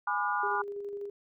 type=chord; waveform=sine; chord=G# diminished seventh; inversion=none; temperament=just; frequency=830.6 / 996.7 / 1196.1 / 1435.3 Hz; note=G#5 / B5 / D6 / F6; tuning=0 / +16 / +31 / +47 cents; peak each=-33 dBFS; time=0.07-0.62 s; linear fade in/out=5 ms
type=tone with tremolo; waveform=sine; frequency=405.1 Hz; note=G#4; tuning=43 cents flat; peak=-34 dBFS; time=0.43-1.1 s; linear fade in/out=5 ms; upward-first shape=square; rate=12 Hz; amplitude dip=30%
effects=none